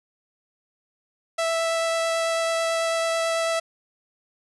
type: tone with vibrato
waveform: sawtooth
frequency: 659.3 Hz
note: E5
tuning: in tune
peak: -18 dBFS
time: 1.38-3.6 s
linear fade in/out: 10 ms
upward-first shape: triangle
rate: 9.1 Hz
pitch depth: 8 cents each way
effects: resampled to 24000 Hz + 9-bit